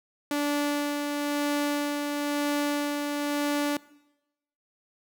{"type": "tone with tremolo", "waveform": "sawtooth", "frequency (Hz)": 290.6, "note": "D4", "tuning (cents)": -18, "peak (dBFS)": -20, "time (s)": [0.31, 3.77], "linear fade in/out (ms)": 2, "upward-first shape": "sine", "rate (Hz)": 1, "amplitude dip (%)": 35, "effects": ["noise-tail reverb RT60 0.9 s tail -20 dB re dry"]}